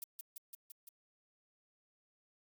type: noise with echo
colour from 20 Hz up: violet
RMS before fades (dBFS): -43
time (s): 0.02-0.04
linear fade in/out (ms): 2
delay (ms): 170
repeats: 5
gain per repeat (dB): -2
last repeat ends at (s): 0.89
effects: Opus 48 kbps